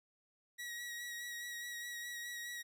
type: tone with vibrato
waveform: sawtooth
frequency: 1912 Hz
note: A#6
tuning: 43 cents sharp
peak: -39 dBFS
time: 0.58-2.63 s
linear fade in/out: 20 ms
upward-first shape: sine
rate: 4.8 Hz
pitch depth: 22 cents each way
effects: none